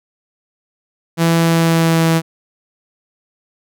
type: tone with pitch glide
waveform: sawtooth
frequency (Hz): 166.3 to 163.54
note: E3 to E3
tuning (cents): +16 to -13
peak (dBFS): -7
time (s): 1.17-2.22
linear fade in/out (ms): 50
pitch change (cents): -29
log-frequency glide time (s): 1.37-2.09
effects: none